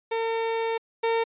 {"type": "tone pair in turn", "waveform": "30% pulse", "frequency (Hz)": [453.8, 456.4], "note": ["A#4", "A#4"], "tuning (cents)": [-47, -37], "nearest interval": "unison", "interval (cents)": 10, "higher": "second", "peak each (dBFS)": [-22, -19], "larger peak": "second", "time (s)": [[0.11, 0.78], [1.03, 1.24]], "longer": "first", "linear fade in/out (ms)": 10, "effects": ["resampled to 8000 Hz"]}